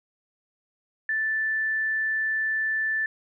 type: tone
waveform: sine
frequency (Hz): 1760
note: A6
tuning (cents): 0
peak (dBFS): -23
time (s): 1.09-3.06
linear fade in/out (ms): 2
effects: none